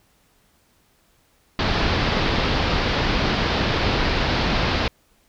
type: low-pass noise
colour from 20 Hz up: pink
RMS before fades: -21 dBFS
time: 1.59-4.88 s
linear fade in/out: 2 ms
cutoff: 4900 Hz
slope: 48 dB/octave
effects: pink hiss -61 dBFS RMS until 5.28 s